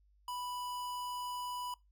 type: tone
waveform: square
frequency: 987.8 Hz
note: B5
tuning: in tune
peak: -39 dBFS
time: 0.28-1.74 s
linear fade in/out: 2 ms
effects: noise-tail reverb RT60 0.2 s tail -22 dB re dry + added 50 Hz sine -65 dBFS peak until 1.91 s